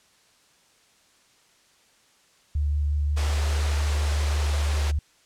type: tone with vibrato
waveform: sine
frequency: 73.42 Hz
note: D2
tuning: in tune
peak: -21 dBFS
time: 2.55-4.99 s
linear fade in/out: 5 ms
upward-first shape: sine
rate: 5.6 Hz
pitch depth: 13 cents each way
type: high-pass noise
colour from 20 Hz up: pink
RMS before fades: -34 dBFS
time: 3.16-4.92 s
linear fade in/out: 20 ms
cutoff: 360 Hz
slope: 24 dB/octave
effects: white hiss -60 dBFS RMS until 5.25 s + low-pass 8000 Hz 12 dB/octave